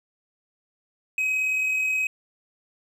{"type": "tone with amplitude modulation", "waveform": "triangle", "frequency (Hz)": 2535, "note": "D#7", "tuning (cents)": 32, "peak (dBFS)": -19, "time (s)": [1.18, 2.07], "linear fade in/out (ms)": 2, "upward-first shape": "sine", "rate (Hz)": 38.8, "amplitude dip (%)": 25, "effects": []}